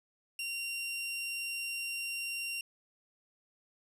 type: tone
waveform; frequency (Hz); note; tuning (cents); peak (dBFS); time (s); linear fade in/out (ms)
sawtooth; 2761; F7; -20; -32; 0.39-2.61; 2
effects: resampled to 32000 Hz